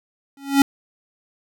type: tone with exponential growth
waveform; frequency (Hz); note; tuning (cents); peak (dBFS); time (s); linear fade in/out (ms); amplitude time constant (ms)
square; 277.2; C#4; 0; -8; 0.37-0.62; 2; 54
effects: none